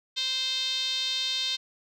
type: tone with band-pass filter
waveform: 5% pulse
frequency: 522 Hz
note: C5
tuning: 4 cents flat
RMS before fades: -29 dBFS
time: 0.16-1.57 s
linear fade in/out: 20 ms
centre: 3700 Hz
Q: 4.6
effects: none